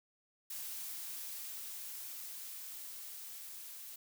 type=noise with level ramp; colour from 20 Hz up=blue; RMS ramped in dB=-43 to -49 dBFS; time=0.5-3.96 s; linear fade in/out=5 ms; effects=none